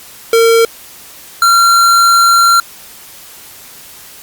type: tone pair in turn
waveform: square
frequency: 457.5 / 1371 Hz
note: A#4 / F6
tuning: -32 / -32 cents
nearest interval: octave + perfect fifth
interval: 1900 cents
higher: second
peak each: -6 dBFS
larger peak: neither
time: 0.33-0.65 / 1.42-2.6 s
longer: second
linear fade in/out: 2 ms
effects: white hiss -35 dBFS RMS until 4.22 s + Opus 48 kbps